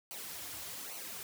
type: noise with flanger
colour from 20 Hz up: white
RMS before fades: -44 dBFS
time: 0.11-1.23 s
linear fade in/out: 0 ms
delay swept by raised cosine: 0.57 to 5.27 ms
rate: 1.2 Hz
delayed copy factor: -0.75
effects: none